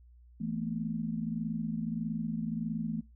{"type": "chord", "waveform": "sine", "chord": "E suspended fourth", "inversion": "none", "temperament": "equal with one note detuned", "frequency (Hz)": [164.81, 220, 241.6], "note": ["E3", "A3", "B3"], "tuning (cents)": [0, 0, -38], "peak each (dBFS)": [-37, -34, -39], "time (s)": [0.4, 3.01], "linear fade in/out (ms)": 10, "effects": ["noise-tail reverb RT60 0.2 s tail -20 dB re dry", "added 60 Hz sine -54 dBFS peak until 3.15 s"]}